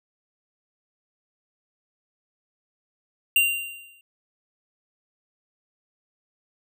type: tone with exponential decay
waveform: square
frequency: 2777 Hz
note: F7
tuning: 10 cents flat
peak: -15 dBFS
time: 3.36-4.01 s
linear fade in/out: 2 ms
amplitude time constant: 140 ms
effects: none